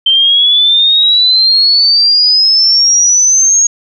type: exponential sweep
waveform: sine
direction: up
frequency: 3112 to 6620 Hz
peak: -5 dBFS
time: 0.06-3.67 s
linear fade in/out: 5 ms
effects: none